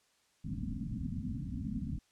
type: low-pass noise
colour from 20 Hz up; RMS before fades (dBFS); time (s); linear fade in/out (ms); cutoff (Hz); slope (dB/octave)
white; -38; 0.44-1.99; 10; 270; 96
effects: white hiss -71 dBFS RMS until 2.11 s + low-pass 8000 Hz 12 dB/octave